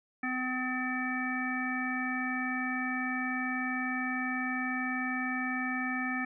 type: harmonic tone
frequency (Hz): 254.8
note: C4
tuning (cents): -46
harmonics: 1 / 3 / 5 / 7 / 9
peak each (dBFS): -34 / -40 / -40 / -35 / -38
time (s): 0.23-6.25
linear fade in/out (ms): 5
effects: none